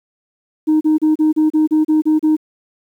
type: tone bursts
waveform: sine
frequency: 310 Hz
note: D#4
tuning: 6 cents flat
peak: -8 dBFS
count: 10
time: 0.67-2.367 s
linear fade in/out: 20 ms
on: 140 ms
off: 33 ms
effects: tanh soft clip ceiling -8 dBFS + 8-bit